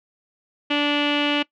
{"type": "tone with low-pass filter", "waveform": "sawtooth", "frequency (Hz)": 291.5, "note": "D4", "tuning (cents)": -13, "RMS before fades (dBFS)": -21, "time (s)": [0.7, 1.43], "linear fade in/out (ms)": 10, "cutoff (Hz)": 2900, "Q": 5.9, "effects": ["noise-tail reverb RT60 0.1 s tail -21 dB re dry"]}